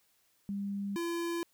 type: tone pair in turn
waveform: sine / square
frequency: 200 / 339.8 Hz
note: G3 / F4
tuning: +35 / -47 cents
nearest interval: major sixth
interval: 918 cents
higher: second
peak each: -33 / -33 dBFS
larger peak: neither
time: 0.49-0.96 / 0.96-1.43 s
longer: neither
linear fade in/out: 0 ms
effects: white hiss -71 dBFS RMS until 1.53 s